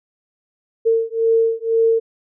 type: beating tone pair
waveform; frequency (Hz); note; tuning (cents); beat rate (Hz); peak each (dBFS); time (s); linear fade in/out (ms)
sine; 452.8 / 454.8; A4 / A#4; +50 / -43; 2; -17; 0.85-2; 20
effects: none